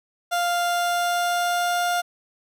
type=tone with pitch glide; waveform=30% pulse; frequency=698.5 to 704.6 Hz; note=F5 to F5; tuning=0 to +15 cents; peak=-18 dBFS; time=0.31-2.02 s; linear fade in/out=20 ms; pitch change=+15 cents; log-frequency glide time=0.67-1.84 s; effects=none